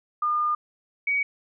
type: tone pair in turn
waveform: sine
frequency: 1212 / 2258 Hz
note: D#6 / C#7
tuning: -46 / +31 cents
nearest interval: major seventh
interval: 1077 cents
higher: second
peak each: -21 dBFS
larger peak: neither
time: 0.22-0.55 / 1.07-1.23 s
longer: first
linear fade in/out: 5 ms
effects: none